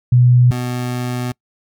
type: tone pair in turn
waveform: sine / 25% pulse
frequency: 123.47 / 123.94 Hz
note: B2 / B2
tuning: 0 / +7 cents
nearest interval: unison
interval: 7 cents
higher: second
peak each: -7 / -16 dBFS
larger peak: first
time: 0.12-0.51 / 0.51-1.32 s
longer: second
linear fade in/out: 5 ms
effects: noise-tail reverb RT60 0.1 s tail -25 dB re dry